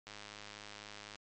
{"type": "click train", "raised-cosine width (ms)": 0.2, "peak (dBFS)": -30, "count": 114, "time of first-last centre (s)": [0.07, 1.157], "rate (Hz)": 104, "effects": ["MP3 48 kbps"]}